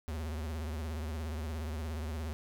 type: tone with vibrato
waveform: square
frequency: 77.78 Hz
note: D#2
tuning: in tune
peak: -36 dBFS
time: 0.08-2.33 s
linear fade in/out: 0 ms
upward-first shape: triangle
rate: 17 Hz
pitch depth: 150 cents each way
effects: none